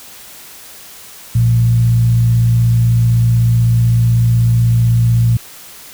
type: tone with frequency modulation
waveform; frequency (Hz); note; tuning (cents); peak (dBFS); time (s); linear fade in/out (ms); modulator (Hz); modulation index
sine; 116.8; A#2; +4; -8; 1.35-5.37; 5; 56; 0.35
effects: white hiss -36 dBFS RMS until 5.93 s